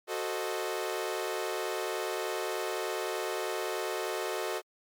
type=chord; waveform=sawtooth; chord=F# diminished seventh; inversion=none; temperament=equal; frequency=370 / 440 / 523.3 / 622.3 Hz; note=F#4 / A4 / C5 / Eb5; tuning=0 / 0 / 0 / 0 cents; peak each=-32 / -32 / -36 / -34 dBFS; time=0.07-4.62 s; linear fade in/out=50 ms; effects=MP3 96 kbps